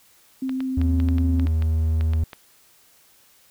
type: tone with vibrato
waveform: sine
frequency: 261.6 Hz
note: C4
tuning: in tune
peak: -23 dBFS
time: 0.42-1.46 s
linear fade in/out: 5 ms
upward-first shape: triangle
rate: 6.2 Hz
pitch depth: 11 cents each way
type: clicks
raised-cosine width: 0.3 ms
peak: -20 dBFS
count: 12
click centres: 0.494 / 0.605 / 0.815 / 1.001 / 1.087 / 1.183 / 1.397 / 1.47 / 1.623 / 2.01 / 2.135 / 2.332 s
type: tone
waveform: triangle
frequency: 79.7 Hz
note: D#2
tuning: 42 cents sharp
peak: -16 dBFS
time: 0.77-2.24 s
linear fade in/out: 5 ms
effects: white hiss -56 dBFS RMS until 3.5 s